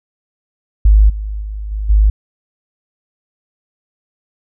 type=tone with level steps; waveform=sine; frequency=51.91 Hz; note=G#1; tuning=in tune; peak=-4 / -19 / -21 / -17 / -6 dBFS; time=0.85-2.1 s; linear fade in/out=5 ms; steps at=1.09 / 1.41 / 1.71 / 1.89 s; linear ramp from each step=10 ms; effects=none